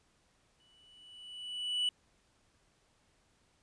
triangle tone with exponential growth, 2960 Hz, F#7, in tune, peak -26 dBFS, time 0.6-1.89 s, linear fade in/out 2 ms, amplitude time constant 280 ms, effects pink hiss -71 dBFS RMS until 3.62 s + resampled to 22050 Hz

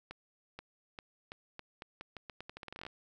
accelerating click train, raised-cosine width 0.3 ms, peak -28 dBFS, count 21, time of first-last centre 0.11-2.866 s, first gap 480 ms, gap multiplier 0.83, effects none

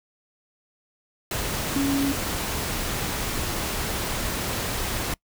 sine tone in noise, 277.2 Hz, C#4, in tune, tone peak -21 dBFS, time 1.76-2.12 s, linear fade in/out 2 ms, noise pink, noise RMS -28 dBFS, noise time 1.31-5.14 s, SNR +4 dB, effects noise-tail reverb RT60 0.1 s tail -25 dB re dry

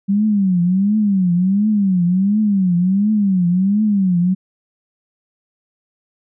sine tone with vibrato, 193.4 Hz, G3, 23 cents flat, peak -12 dBFS, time 0.08-4.35 s, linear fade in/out 20 ms, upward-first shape triangle, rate 1.4 Hz, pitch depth 210 cents each way, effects none

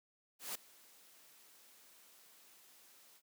white noise with ADSR envelope, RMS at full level -40 dBFS, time 0.39-3.22 s, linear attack 160 ms, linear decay 6 ms, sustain -23 dB, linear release 55 ms, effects high-pass 200 Hz 12 dB/octave

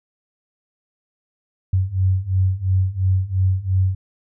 sine beating tone pair, 92.5 / 95.4 Hz, F#2 / G2, 0 / -47 cents, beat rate 2.9 Hz, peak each -20 / -18 dBFS, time 1.73-3.95 s, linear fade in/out 5 ms, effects none

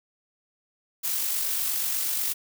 blue noise with amplitude modulation, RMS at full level -26 dBFS, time 1.03-2.34 s, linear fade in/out 20 ms, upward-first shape sine, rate 48.3 Hz, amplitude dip 30%, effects none

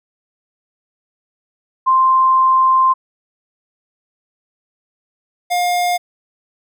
sine / square tone pair in turn, 1046.5 / 710 Hz, C6 / F5, 0 / +28 cents, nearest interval perfect fifth, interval 672 cents, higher first, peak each -9 / -15 dBFS, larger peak first, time 1.86-2.94 / 5.5-5.98 s, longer first, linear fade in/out 20 ms, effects none

